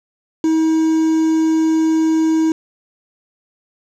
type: tone with quantisation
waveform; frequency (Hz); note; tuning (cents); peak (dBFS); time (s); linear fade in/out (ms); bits
triangle; 319.5; D#4; +46; -10; 0.44-2.52; 2; 5
effects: low-pass 6000 Hz 12 dB/octave